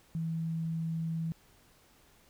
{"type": "tone", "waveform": "sine", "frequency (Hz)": 163.2, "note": "E3", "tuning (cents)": -17, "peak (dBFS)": -31, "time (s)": [0.15, 1.32], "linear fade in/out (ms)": 0, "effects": ["pink hiss -63 dBFS RMS until 2.29 s"]}